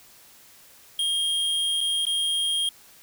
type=tone with dropouts; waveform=square; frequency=3232 Hz; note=G#7; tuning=48 cents flat; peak=-23 dBFS; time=0.99-2.69 s; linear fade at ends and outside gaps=2 ms; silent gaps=1.807-1.811 / 2.053-2.067 s; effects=white hiss -52 dBFS RMS until 3.02 s

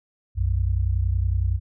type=tone pair together; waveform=sine; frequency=61.74 / 92.5 Hz; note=B1 / F#2; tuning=0 / 0 cents; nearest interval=perfect fifth; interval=700 cents; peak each=-22 dBFS; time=0.35-1.6 s; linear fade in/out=50 ms; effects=none

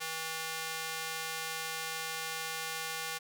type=tone with high-pass filter; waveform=square; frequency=161.2 Hz; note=E3; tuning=38 cents flat; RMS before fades=-38 dBFS; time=0-3.19 s; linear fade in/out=20 ms; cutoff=1200 Hz; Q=0.56; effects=none

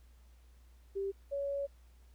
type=tone pair in turn; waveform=sine; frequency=392.6 / 560.9 Hz; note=G4 / C#5; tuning=+3 / +20 cents; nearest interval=tritone; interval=617 cents; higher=second; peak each=-33 / -33 dBFS; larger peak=neither; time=0.95-1.12 / 1.31-1.67 s; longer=second; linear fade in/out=20 ms; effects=added 60 Hz sine -57 dBFS peak until 2.14 s + pink hiss -71 dBFS RMS until 2.14 s

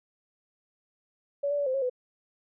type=tone with pitch steps; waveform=sine; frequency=567 / 579 / 572 / 518 / 544 / 501 Hz; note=C#5 / D5 / D5 / C5 / C#5 / B4; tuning=+39 / -25 / -46 / -17 / -33 / +25 cents; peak=-25 dBFS; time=1.43-1.898 s; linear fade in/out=10 ms; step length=78 ms; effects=none

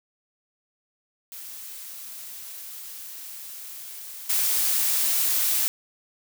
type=noise with level steps; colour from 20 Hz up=blue; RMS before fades=-39 / -23 dBFS; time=1.32-5.68 s; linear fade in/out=0 ms; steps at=4.29 s; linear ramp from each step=10 ms; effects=none

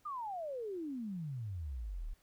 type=exponential sweep; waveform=sine; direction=down; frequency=1244.5 to 32.9 Hz; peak=-38 dBFS; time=0.05-2.14 s; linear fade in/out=10 ms; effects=pink hiss -71 dBFS RMS until 2.22 s

